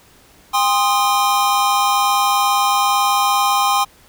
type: chord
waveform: square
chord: C minor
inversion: second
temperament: equal with one note detuned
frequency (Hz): 804.2 / 1046.5 / 1244.5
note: G5 / C6 / Eb6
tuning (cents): +44 / 0 / 0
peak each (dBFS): -18 / -18 / -21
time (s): 0.53-3.85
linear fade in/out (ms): 20
effects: pink hiss -49 dBFS RMS until 4.08 s